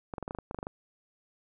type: clicks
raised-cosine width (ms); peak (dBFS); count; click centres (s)
1; -22; 12; 0.138 / 0.182 / 0.227 / 0.279 / 0.309 / 0.349 / 0.387 / 0.511 / 0.546 / 0.588 / 0.629 / 0.669
effects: none